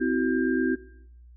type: tone cluster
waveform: sine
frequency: 257.7 / 326 / 374.6 / 1596 Hz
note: C4 / E4 / F#4 / G6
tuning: -26 / -19 / +21 / +31 cents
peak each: -25 / -27 / -28 / -32 dBFS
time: 0-0.76 s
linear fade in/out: 20 ms
effects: noise-tail reverb RT60 0.8 s tail -19 dB re dry + added 60 Hz sine -47 dBFS peak until 1.36 s